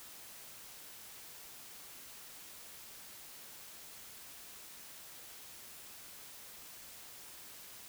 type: silence
effects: white hiss -52 dBFS RMS until 7.88 s